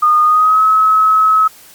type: tone with pitch glide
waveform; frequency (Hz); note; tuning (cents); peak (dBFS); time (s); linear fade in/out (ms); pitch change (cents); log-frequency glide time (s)
sine; 1225 to 1285.2; D#6 to E6; -27 to -44; -7; 0.02-1.48; 10; +83; 0.23-0.62
effects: white hiss -41 dBFS RMS until 1.74 s + Opus 48 kbps